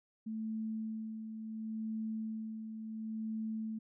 sine tone with tremolo, 220 Hz, A3, in tune, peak -35 dBFS, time 0.26-3.79 s, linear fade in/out 10 ms, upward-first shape sine, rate 0.71 Hz, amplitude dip 50%, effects none

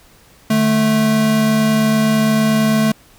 square tone pair together, 149.56 / 218.4 Hz, D3 / A3, +32 / -13 cents, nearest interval perfect fifth, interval 655 cents, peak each -22 / -13 dBFS, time 0.5-2.92 s, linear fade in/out 5 ms, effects pink hiss -48 dBFS RMS until 3.18 s

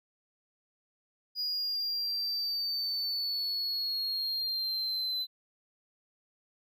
triangle exponential sweep, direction down, 4905 to 4030 Hz, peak -29 dBFS, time 1.35-5.27 s, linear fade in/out 50 ms, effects none

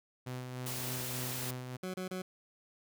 sawtooth tone with tremolo, 126.5 Hz, B2, 42 cents sharp, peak -34 dBFS, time 0.26-1.77 s, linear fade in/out 10 ms, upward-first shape sine, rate 3.4 Hz, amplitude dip 35%
white noise, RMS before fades -40 dBFS, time 0.66-1.51 s, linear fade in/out 5 ms
20% pulse tone bursts, 185 Hz, F#3, in tune, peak -32 dBFS, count 3, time 1.83-2.22 s, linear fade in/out 5 ms, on 110 ms, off 30 ms
effects none

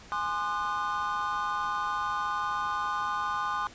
triangle chord, Ab dominant seventh, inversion none, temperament equal with one note detuned, 830.6 / 1046.5 / 1212.6 / 1480 Hz, Ab5 / C6 / Eb6 / Gb6, 0 / 0 / -45 / 0 cents, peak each -34 / -31 / -30 / -35 dBFS, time 0.12-3.67 s, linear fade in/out 0 ms, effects pink hiss -50 dBFS RMS until 3.74 s + resampled to 16000 Hz

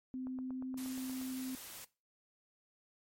sine tone with pitch glide, 257.6 to 259.4 Hz, C4 to C4, -27 to -15 cents, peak -38 dBFS, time 0.14-1.55 s, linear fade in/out 0 ms, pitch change +12 cents, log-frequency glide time 0.48-0.75 s
click train, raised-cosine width 1 ms, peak -38 dBFS, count 9, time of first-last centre 0.27-1.215 s, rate 8.47 Hz
white noise, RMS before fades -49 dBFS, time 0.77-1.85 s, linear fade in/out 10 ms
effects noise-tail reverb RT60 0.3 s tail -20 dB re dry + MP3 64 kbps

